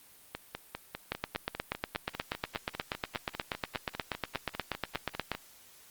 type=two click trains; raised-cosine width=0.3 ms; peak=-14 / -20 dBFS; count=36 / 26; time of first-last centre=1.12-5.317 / 0.35-5.35 s; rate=8.34 / 5 Hz; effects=white hiss -57 dBFS RMS until 5.9 s + Opus 32 kbps